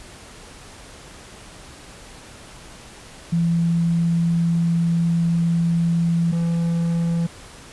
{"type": "tone pair in turn", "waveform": ["sine", "triangle"], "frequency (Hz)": [168.4, 168.4], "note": ["E3", "E3"], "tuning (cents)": [37, 37], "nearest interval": "unison", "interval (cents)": 0, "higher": "neither", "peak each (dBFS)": -16, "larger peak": "neither", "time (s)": [[3.32, 6.32], [6.32, 7.27]], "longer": "first", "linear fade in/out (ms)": 10, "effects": ["pink hiss -42 dBFS RMS until 7.72 s", "resampled to 24000 Hz"]}